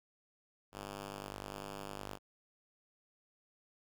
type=ring-modulated tone; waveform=5% pulse; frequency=99.8 Hz; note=G2; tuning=32 cents sharp; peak=-29 dBFS; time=0.72-2.19 s; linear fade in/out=50 ms; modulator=75.2 Hz; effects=none